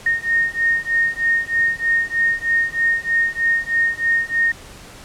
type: beating tone pair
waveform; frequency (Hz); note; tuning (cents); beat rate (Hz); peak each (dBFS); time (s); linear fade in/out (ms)
sine; 1845 / 1848.2; A#6 / A#6; -18 / -15; 3.2; -19 / -19; 0.06-4.52; 5
effects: pink hiss -40 dBFS RMS until 5.04 s + low-pass 10000 Hz 12 dB/octave